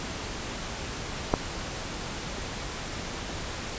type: clicks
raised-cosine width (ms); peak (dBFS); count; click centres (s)
1; -20 / -6; 2; 1.336 / 1.339
effects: pink hiss -35 dBFS RMS until 3.78 s + resampled to 16000 Hz